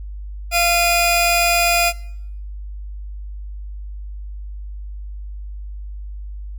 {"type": "tone pair together", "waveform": "sawtooth", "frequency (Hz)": [689.2, 2456], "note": ["F5", "D#7"], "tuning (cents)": [-23, -23], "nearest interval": "octave + minor seventh", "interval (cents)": 2200, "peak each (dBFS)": -13, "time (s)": [0.51, 1.93], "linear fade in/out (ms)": 50, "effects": ["noise-tail reverb RT60 0.7 s tail -21 dB re dry", "added 50 Hz sine -28 dBFS peak until 6.58 s"]}